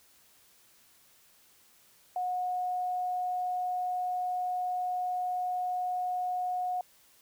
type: tone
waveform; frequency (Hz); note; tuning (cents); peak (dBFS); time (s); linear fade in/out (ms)
sine; 727; F#5; -31; -29; 2.16-6.81; 2
effects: white hiss -62 dBFS RMS until 7.21 s